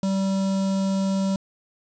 square tone with notch filter, 193.4 Hz, G3, 23 cents flat, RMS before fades -23 dBFS, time 0.03-1.36 s, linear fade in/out 2 ms, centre 2000 Hz, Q 0.63, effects resampled to 16000 Hz + 8-bit

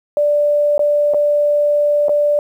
sine tone with dropouts, 587.3 Hz, D5, in tune, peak -11 dBFS, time 0.17-2.39 s, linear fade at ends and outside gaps 1 ms, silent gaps 0.78-0.793 / 1.137-1.144 / 2.084-2.093 s, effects 8-bit

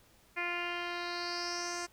10% pulse tone with low-pass filter sweep, 349.1 Hz, F4, 1 cent flat, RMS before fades -37 dBFS, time 0.36-1.87 s, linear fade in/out 20 ms, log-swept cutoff 2300 to 7100 Hz, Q 5.2, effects pink hiss -64 dBFS RMS until 1.92 s

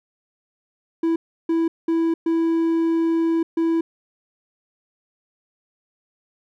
triangle tone bursts at uneven times, 329.6 Hz, E4, in tune, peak -15 dBFS, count 5, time 1.03-1.16 / 1.49-1.68 / 1.88-2.14 / 2.26-3.43 / 3.57-3.81 s, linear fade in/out 5 ms, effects none

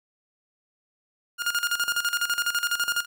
sawtooth tone with tremolo, 1417 Hz, F6, 25 cents sharp, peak -18 dBFS, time 1.38-3.06 s, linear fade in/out 50 ms, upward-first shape square, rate 12 Hz, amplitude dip 75%, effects none

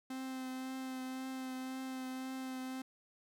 45% pulse tone with vibrato, 260.3 Hz, C4, 9 cents flat, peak -40 dBFS, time 0.1-2.82 s, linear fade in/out 5 ms, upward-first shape triangle, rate 1.9 Hz, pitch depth 17 cents each way, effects none

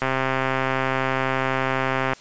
click train, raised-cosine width 0.5 ms, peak -7 dBFS, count 280, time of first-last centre 0.02-2.134 s, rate 132 Hz, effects white hiss -47 dBFS RMS until 2.2 s + resampled to 16000 Hz

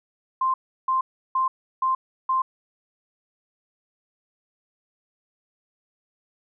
sine tone bursts, 1046.5 Hz, C6, in tune, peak -19 dBFS, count 5, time 0.41-2.42 s, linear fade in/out 5 ms, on 130 ms, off 340 ms, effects none

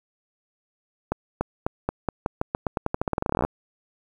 accelerating click train, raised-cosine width 1 ms, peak -9 dBFS, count 27, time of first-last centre 1.12-3.45 s, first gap 290 ms, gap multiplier 0.88, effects 8-bit

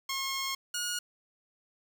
10% pulse tone pair in turn, 1079 / 1440.3 Hz, C#6 / F#6, -47 / -47 cents, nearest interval perfect fourth, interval 500 cents, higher second, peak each -23 dBFS, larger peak neither, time 0.09-0.55 / 0.74-0.99 s, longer first, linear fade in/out 5 ms, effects 9-bit

